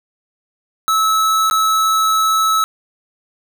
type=tone with dropouts; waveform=square; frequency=1301 Hz; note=E6; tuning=23 cents flat; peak=-13 dBFS; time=0.88-2.64 s; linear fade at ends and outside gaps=0 ms; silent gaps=1.499-1.511 s; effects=none